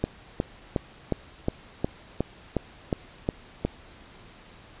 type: click train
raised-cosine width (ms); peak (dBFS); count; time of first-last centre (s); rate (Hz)
2; -10; 11; 0.04-3.65; 2.77
effects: pink hiss -50 dBFS RMS until 4.8 s + resampled to 8000 Hz